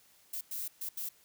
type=noise bursts at uneven times; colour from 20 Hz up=violet; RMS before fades=-38 dBFS; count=4; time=0.33-0.41 / 0.51-0.68 / 0.81-0.89 / 0.97-1.09 s; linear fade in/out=5 ms; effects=white hiss -64 dBFS RMS until 1.24 s